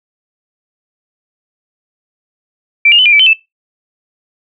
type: tone with pitch steps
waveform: sine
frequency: 2340 / 2837 / 3021 / 2405 / 2309 / 3065 / 2633 Hz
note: D7 / F7 / F#7 / D7 / D7 / G7 / E7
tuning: -7 / +27 / +35 / +41 / -30 / -40 / -3 cents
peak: -4 dBFS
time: 2.85-3.333 s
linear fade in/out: 5 ms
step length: 69 ms
effects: noise-tail reverb RT60 0.2 s tail -20 dB re dry